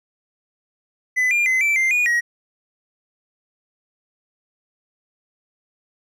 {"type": "tone with pitch steps", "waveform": "triangle", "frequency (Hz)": [2008, 2400, 2046, 2330, 2092, 2452, 1898], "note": ["B6", "D7", "C7", "D7", "C7", "D#7", "A#6"], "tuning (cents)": [28, 37, -39, -14, -1, -26, 31], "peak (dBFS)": -14, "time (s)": [1.16, 2.21], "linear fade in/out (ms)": 20, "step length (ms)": 150, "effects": []}